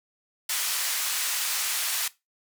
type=band-pass noise; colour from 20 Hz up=white; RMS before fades=-28 dBFS; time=0.49-2.08 s; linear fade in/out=5 ms; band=1100 to 13000 Hz; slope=12 dB/octave; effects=noise-tail reverb RT60 0.2 s tail -18 dB re dry

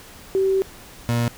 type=tone pair in turn; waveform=sine / 30% pulse; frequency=384.5 / 118.48 Hz; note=G4 / A#2; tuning=-33 / +29 cents; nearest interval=octave + minor sixth; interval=2038 cents; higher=first; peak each=-16 dBFS; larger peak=neither; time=0.35-0.62 / 1.09-1.28 s; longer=first; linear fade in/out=0 ms; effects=pink hiss -43 dBFS RMS until 1.37 s

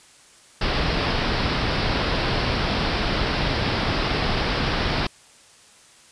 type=low-pass noise; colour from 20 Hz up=pink; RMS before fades=-23 dBFS; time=0.61-5.07 s; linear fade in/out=5 ms; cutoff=5300 Hz; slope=96 dB/octave; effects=white hiss -51 dBFS RMS until 6.11 s + resampled to 22050 Hz

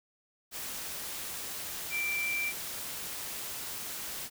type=tone in noise; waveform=sine; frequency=2349 Hz; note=D7; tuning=in tune; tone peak=-30 dBFS; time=1.9-2.53 s; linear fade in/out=50 ms; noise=white; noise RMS=-39 dBFS; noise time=0.51-4.3 s; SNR=+6 dB; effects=none

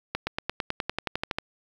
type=accelerating click train; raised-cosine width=0.3 ms; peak=-11 dBFS; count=14; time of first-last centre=0.15-1.385 s; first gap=120 ms; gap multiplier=0.96; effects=7-bit

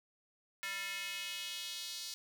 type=tone with high-pass filter sweep; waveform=square; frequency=196 Hz; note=G3; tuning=in tune; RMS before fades=-42 dBFS; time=0.63-2.14 s; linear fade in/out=0 ms; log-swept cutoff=1900 to 4500 Hz; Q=2.3; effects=none

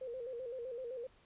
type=tone with vibrato; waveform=sine; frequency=494.5 Hz; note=B4; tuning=2 cents sharp; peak=-40 dBFS; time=0.01-1.07 s; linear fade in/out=5 ms; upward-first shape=square; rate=7.8 Hz; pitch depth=84 cents each way; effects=pink hiss -67 dBFS RMS until 1.25 s + resampled to 8000 Hz

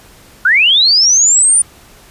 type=linear sweep; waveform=sine; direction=up; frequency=1389 to 9397 Hz; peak=-6 dBFS; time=0.45-1.62 s; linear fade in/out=5 ms; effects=pink hiss -42 dBFS RMS until 2.1 s + resampled to 32000 Hz

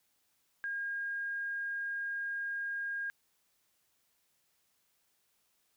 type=tone; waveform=sine; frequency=1620 Hz; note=G#6; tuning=43 cents flat; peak=-34 dBFS; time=0.64-3.1 s; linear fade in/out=0 ms; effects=white hiss -75 dBFS RMS until 5.76 s

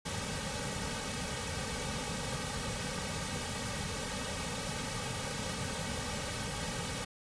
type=noise with comb filter; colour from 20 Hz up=pink; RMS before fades=-37 dBFS; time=0.05-7.05 s; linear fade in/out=10 ms; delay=2.9 ms; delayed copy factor=-0.95; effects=resampled to 22050 Hz

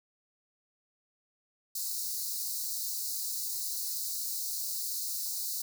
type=high-pass noise; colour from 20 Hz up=white; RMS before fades=-35 dBFS; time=1.75-5.62 s; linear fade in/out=5 ms; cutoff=4000 Hz; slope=96 dB/octave; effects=none

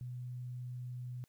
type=tone; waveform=sine; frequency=124.2 Hz; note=B2; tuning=10 cents sharp; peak=-40 dBFS; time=0.01-1.24 s; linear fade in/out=0 ms; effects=white hiss -75 dBFS RMS until 1.28 s

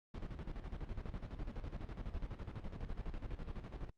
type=noise with tremolo; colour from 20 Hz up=brown; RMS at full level=-42 dBFS; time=0.14-3.9 s; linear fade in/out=5 ms; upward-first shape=square; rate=12 Hz; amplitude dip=65%; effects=low-pass 4000 Hz 12 dB/octave + Opus 48 kbps

